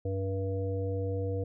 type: harmonic tone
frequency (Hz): 96.3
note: G2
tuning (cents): -30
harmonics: 1 / 3 / 5 / 7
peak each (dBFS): -31 / -40 / -34 / -46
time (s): 0.05-1.44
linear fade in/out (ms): 5
effects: none